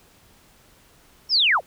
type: linear sweep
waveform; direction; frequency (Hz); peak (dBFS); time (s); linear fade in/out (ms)
sine; down; 5570 to 401.8; -15; 1.29-1.61; 50
effects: pink hiss -55 dBFS RMS until 1.66 s